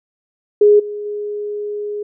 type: tone with level steps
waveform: sine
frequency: 415.3 Hz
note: G#4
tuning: in tune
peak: -6 / -23 / -21 dBFS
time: 0.61-2.03 s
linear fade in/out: 5 ms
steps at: 0.79 / 1.05 s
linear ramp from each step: 10 ms
effects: none